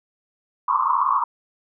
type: band-pass noise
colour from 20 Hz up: pink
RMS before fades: -20 dBFS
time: 0.68-1.24 s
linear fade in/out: 5 ms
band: 960 to 1200 Hz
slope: 96 dB/octave
effects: none